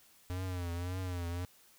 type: tone with vibrato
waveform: square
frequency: 89.3 Hz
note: F2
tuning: 39 cents sharp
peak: -36 dBFS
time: 0.3-1.45 s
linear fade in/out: 0 ms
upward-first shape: triangle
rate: 1.8 Hz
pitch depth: 91 cents each way
effects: white hiss -63 dBFS RMS until 1.78 s